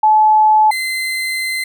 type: tone pair in turn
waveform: sine / 35% pulse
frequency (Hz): 861 / 2063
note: A5 / C7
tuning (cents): -38 / -25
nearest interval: octave + minor third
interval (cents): 1513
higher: second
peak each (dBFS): -7 / -16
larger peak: first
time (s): 0.03-0.71 / 0.71-1.64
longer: second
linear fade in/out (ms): 5
effects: none